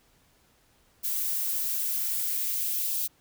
violet noise with high-pass filter sweep, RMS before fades -29 dBFS, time 1.03-3.08 s, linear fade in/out 20 ms, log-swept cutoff 530 to 3200 Hz, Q 1.3, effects pink hiss -64 dBFS RMS until 3.2 s

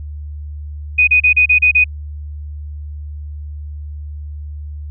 sine tone bursts, 2489 Hz, D#7, in tune, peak -7 dBFS, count 7, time 0.98-1.843 s, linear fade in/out 10 ms, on 95 ms, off 33 ms, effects added 74 Hz sine -25 dBFS peak until 4.9 s

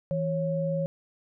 sine tone pair together, 163.52 / 550 Hz, E3 / C#5, -14 / -14 cents, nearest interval octave + major sixth, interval 2100 cents, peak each -28 dBFS, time 0.11-0.86 s, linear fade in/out 0 ms, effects none

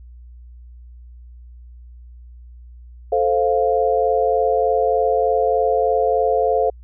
sine chord, F major, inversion first, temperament equal, 440 / 523.3 / 698.5 Hz, A4 / C5 / F5, 0 / 0 / 0 cents, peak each -19 dBFS, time 3.12-6.7 s, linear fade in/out 5 ms, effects added 60 Hz sine -38 dBFS peak until 6.83 s

